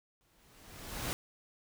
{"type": "noise with exponential growth", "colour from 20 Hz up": "pink", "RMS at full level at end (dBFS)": -34, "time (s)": [0.21, 1.13], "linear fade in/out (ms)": 0, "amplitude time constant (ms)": 200, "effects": []}